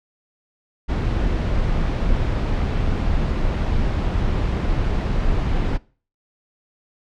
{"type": "noise", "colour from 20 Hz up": "brown", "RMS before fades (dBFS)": -20, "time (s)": [0.88, 5.78], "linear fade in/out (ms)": 20, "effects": ["noise-tail reverb RT60 0.4 s tail -22 dB re dry", "low-pass 4000 Hz 12 dB/octave"]}